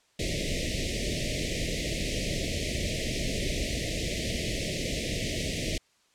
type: band-stop noise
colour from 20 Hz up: pink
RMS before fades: -30 dBFS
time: 0.19-5.78 s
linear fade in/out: 5 ms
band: 660 to 1900 Hz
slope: 96 dB/octave
effects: white hiss -66 dBFS RMS until 6.14 s + low-pass 7000 Hz 12 dB/octave